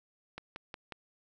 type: click train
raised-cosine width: 0.3 ms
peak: -25 dBFS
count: 4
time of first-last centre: 0.38-0.922 s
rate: 5.53 Hz
effects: none